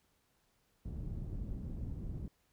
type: low-pass noise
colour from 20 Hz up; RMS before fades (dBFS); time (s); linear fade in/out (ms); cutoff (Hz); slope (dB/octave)
pink; -41; 0.85-2.28; 2; 180; 12
effects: pink hiss -75 dBFS RMS until 2.52 s